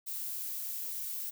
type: noise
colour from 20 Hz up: violet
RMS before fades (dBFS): -38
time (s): 0.06-1.31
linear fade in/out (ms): 20
effects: none